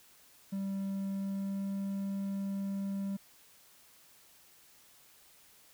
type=tone with pitch glide; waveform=triangle; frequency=195.2 to 196.67 Hz; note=G3 to G3; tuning=-7 to +6 cents; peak=-31 dBFS; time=0.52-3.17 s; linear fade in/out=10 ms; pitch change=+13 cents; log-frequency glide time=1.04-1.74 s; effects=white hiss -61 dBFS RMS until 5.73 s